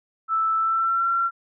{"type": "tone with pitch glide", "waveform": "sine", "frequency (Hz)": [1318.5, 1364.2], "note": ["E6", "F6"], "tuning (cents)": [0, -41], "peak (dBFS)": -19, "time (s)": [0.28, 1.31], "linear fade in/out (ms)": 50, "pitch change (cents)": 59, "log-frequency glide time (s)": [0.57, 1.09], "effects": []}